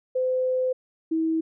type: tone pair in turn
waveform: sine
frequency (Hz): 512 / 322.5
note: C5 / E4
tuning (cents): -38 / -38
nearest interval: minor sixth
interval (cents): 800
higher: first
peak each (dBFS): -21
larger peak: neither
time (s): 0.15-0.73 / 1.11-1.41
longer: first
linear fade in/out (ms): 10
effects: none